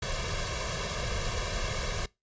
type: noise with comb filter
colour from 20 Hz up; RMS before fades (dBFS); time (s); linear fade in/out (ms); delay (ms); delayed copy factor
pink; -32; 0.02-2.06; 5; 1.8; +0.95
effects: noise-tail reverb RT60 0.2 s tail -22 dB re dry + resampled to 16000 Hz